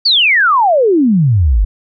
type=exponential sweep; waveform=sine; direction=down; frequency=4699 to 44.76 Hz; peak=-7 dBFS; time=0.05-1.65 s; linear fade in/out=10 ms; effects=none